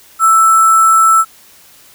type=tone with sample-and-hold; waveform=sine; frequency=1323 Hz; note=E6; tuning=6 cents sharp; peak=-5 dBFS; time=0.19-1.25 s; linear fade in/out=50 ms; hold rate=8820 Hz; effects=white hiss -43 dBFS RMS until 1.94 s